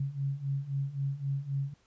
sine beating tone pair, 136.1 / 139.9 Hz, C#3 / C#3, -31 / +16 cents, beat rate 3.8 Hz, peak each -35 / -32 dBFS, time 0-1.74 s, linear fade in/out 5 ms, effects pink hiss -68 dBFS RMS until 1.86 s + resampled to 16000 Hz

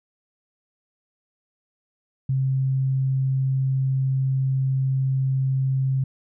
sine tone, 133.1 Hz, C3, 30 cents sharp, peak -19 dBFS, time 2.29-6.04 s, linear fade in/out 5 ms, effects none

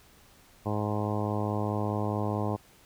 harmonic tone, 104.7 Hz, G#2, 15 cents sharp, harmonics 1 / 2 / 3 / 4 / 5 / 6 / 7 / 8 / 9 / 10, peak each -31 / -34 / -36 / -37 / -38 / -39 / -39 / -40 / -41 / -41 dBFS, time 0.65-2.57 s, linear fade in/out 20 ms, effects pink hiss -58 dBFS RMS until 2.85 s

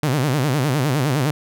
sawtooth tone with vibrato, 138.59 Hz, C#3, in tune, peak -13 dBFS, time 0.03-1.31 s, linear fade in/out 2 ms, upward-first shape sine, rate 9.8 Hz, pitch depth 200 cents each way, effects none

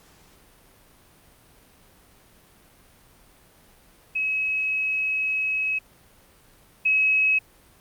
sine tone pair in turn, 2561 / 2561 Hz, D#7 / D#7, +49 / +49 cents, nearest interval unison, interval 0 cents, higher neither, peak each -22 / -17 dBFS, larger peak second, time 4.15-5.79 / 6.85-7.39 s, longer first, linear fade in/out 10 ms, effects pink hiss -55 dBFS RMS until 7.8 s + Opus 48 kbps

